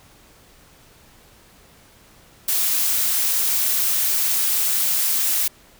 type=noise; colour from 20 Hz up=blue; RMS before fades=-20 dBFS; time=2.48-5.48 s; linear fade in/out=5 ms; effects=pink hiss -51 dBFS RMS until 5.79 s